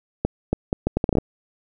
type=accelerating click train; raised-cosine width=2 ms; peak=-6 dBFS; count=11; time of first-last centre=0.25-1.184 s; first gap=280 ms; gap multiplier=0.71; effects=none